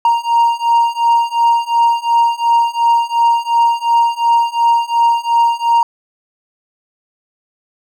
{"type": "beating tone pair", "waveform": "triangle", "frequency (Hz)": [932, 934.8], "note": ["A#5", "A#5"], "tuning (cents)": [-1, 5], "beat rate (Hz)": 2.8, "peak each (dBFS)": [-12, -11], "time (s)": [0.05, 5.83], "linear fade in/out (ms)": 2, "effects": []}